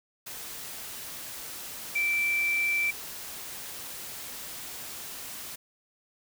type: tone in noise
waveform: sine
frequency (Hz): 2337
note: D7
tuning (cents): -9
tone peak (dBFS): -24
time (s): 1.95-2.91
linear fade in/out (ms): 10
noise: white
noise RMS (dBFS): -40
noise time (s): 0.26-5.56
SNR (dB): +13
effects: none